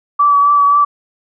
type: tone with vibrato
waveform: sine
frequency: 1150 Hz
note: D6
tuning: 37 cents flat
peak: -7 dBFS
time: 0.19-0.85 s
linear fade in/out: 10 ms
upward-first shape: triangle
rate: 3.8 Hz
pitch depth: 25 cents each way
effects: none